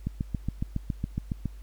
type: click train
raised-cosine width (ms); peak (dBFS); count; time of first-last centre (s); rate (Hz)
5; -16; 11; 0.07-1.457; 7.21
effects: added 50 Hz sine -41 dBFS peak until 1.62 s + pink hiss -61 dBFS RMS until 1.62 s

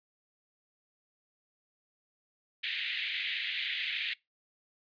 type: band-pass noise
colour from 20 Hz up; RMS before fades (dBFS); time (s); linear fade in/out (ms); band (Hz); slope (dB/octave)
pink; -35; 2.63-4.14; 10; 1900 to 3800; 48
effects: noise-tail reverb RT60 0.2 s tail -23 dB re dry + resampled to 11025 Hz

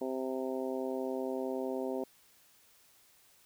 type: harmonic tone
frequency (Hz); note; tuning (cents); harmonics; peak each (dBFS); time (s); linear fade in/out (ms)
130.81; C3; 0; 2 / 3 / 4 / 5 / 6 / 7; -38 / -37 / -39 / -42 / -49 / -48; 0.01-2.04; 5
effects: white hiss -64 dBFS RMS until 3.45 s

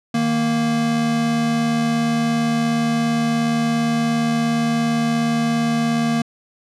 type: tone pair together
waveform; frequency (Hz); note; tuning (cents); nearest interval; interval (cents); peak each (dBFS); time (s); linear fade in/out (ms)
square; 155 / 232.2; D#3 / A#3; -6 / -7; perfect fifth; 699; -26 / -18; 0.14-6.22; 5
effects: low-pass 8000 Hz 12 dB/octave

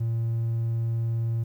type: tone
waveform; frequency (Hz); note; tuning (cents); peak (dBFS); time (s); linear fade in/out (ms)
triangle; 114.9; A#2; -25; -21; 0-1.44; 10
effects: tanh soft clip ceiling -18 dBFS + 10-bit

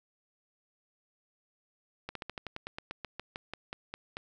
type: slowing click train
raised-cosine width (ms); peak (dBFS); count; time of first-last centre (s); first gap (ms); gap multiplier
0.3; -22; 17; 2.09-4.169; 63; 1.09
effects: none

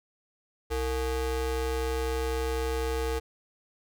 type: ring-modulated tone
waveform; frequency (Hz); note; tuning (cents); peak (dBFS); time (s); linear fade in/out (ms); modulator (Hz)
square; 196; G3; 0; -25; 0.7-3.2; 20; 260
effects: none

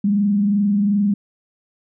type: tone with frequency modulation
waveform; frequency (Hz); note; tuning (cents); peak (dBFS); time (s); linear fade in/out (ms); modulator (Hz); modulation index
sine; 203.2; G#3; -38; -14; 0.04-1.14; 5; 22.7; 0.38
effects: none

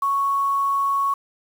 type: tone with quantisation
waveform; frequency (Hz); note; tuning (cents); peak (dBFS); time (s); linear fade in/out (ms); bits
sine; 1108.7; C#6; 0; -18; 0.02-1.14; 5; 7
effects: none

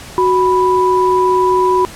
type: tone pair together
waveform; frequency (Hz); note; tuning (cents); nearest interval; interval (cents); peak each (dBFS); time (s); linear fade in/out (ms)
sine; 370 / 987.8; F#4 / B5; 0 / 0; octave + perfect fourth; 1700; -12; 0.18-1.85; 0
effects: pink hiss -33 dBFS RMS until 1.95 s + low-pass 11000 Hz 12 dB/octave

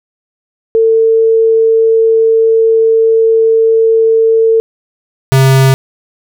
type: tone pair in turn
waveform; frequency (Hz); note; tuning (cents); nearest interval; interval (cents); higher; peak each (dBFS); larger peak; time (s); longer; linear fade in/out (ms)
sine / square; 449.2 / 133.55; A4 / C3; +36 / +36; octave + major sixth; 2100; first; -5; neither; 0.75-4.6 / 5.32-5.74; first; 0
effects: none

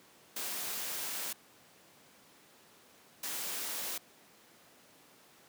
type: noise bursts at uneven times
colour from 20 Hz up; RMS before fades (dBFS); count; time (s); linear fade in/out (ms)
white; -38; 2; 0.36-1.33 / 3.23-3.98; 5
effects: pink hiss -60 dBFS RMS until 5.48 s + high-pass 200 Hz 12 dB/octave

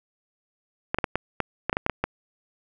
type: clicks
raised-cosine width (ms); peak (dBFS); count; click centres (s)
0.5; -8; 11; 0.945 / 0.986 / 1.042 / 1.156 / 1.403 / 1.696 / 1.729 / 1.769 / 1.864 / 1.897 / 2.04
effects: none

